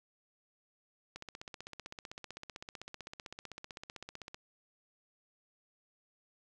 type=click train; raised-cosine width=0.2 ms; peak=-27 dBFS; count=51; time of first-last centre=1.16-4.345 s; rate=15.7 Hz; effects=none